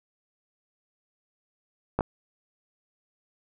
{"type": "clicks", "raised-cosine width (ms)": 1, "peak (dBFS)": -10, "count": 2, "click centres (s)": [1.99, 2.008], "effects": []}